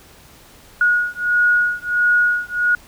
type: beating tone pair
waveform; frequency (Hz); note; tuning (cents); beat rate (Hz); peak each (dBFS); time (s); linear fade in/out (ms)
sine; 1448 / 1449.5; F#6 / F#6; -38 / -36; 1.5; -17; 0.81-2.75; 2
effects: pink hiss -46 dBFS RMS until 2.87 s